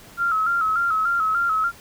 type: tone with vibrato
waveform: sine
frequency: 1336 Hz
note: E6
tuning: 23 cents sharp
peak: -18 dBFS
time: 0.17-1.72 s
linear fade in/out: 50 ms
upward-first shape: square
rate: 3.4 Hz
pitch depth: 65 cents each way
effects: pink hiss -46 dBFS RMS until 1.8 s